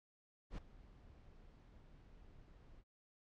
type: noise with ADSR envelope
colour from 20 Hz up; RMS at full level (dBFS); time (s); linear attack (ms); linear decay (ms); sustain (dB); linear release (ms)
brown; -41; 0.5-2.84; 81; 5; -20; 48
effects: low-pass 5000 Hz 12 dB/octave